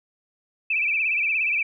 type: tone with vibrato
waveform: sine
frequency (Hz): 2474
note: D#7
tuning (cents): -10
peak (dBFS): -20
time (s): 0.7-1.63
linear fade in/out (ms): 5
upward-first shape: sine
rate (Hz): 17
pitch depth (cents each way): 120
effects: none